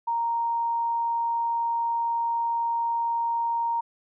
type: tone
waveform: sine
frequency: 931 Hz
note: A#5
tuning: 2 cents flat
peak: -23 dBFS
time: 0.07-3.81 s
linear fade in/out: 10 ms
effects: none